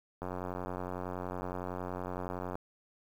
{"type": "click train", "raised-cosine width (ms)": 1, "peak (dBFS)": -24, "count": 213, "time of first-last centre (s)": [0.22, 2.555], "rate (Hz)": 90.8, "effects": ["9-bit"]}